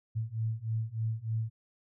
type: beating tone pair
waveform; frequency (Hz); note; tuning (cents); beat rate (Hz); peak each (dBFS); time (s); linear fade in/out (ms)
sine; 110 / 113.3; A2 / A#2; 0 / -49; 3.3; -34 / -33; 0.15-1.5; 20
effects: none